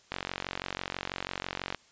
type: click train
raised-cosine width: 0.3 ms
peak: -16 dBFS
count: 76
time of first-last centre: 0.12-1.747 s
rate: 46.1 Hz
effects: white hiss -61 dBFS RMS until 1.91 s + resampled to 16000 Hz